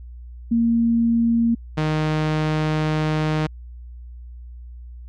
sine / sawtooth tone pair in turn, 231.8 / 154.71 Hz, A#3 / D#3, -10 / -10 cents, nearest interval perfect fifth, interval 700 cents, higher first, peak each -15 dBFS, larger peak neither, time 0.51-1.55 / 1.77-3.47 s, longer second, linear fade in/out 10 ms, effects added 60 Hz sine -35 dBFS peak until 5.08 s + low-pass 4000 Hz 12 dB/octave

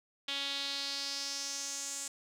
sawtooth tone with band-pass filter sweep, 278.8 Hz, C#4, 10 cents sharp, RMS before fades -38 dBFS, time 0.28-2.08 s, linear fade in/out 5 ms, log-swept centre 3400 to 7600 Hz, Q 3.7, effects none

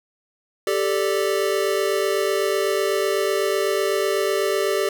square chord, G suspended second, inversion none, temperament equal, 392 / 440 / 587.3 Hz, G4 / A4 / D5, 0 / 0 / 0 cents, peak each -23 / -25 / -26 dBFS, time 0.67-4.89 s, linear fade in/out 2 ms, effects none

